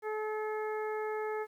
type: harmonic tone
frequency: 430 Hz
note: A4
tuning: 40 cents flat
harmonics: 1 / 2 / 3 / 4 / 5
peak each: -34 / -40 / -44 / -46 / -48 dBFS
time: 0.02-1.47 s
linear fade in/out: 50 ms
effects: 11-bit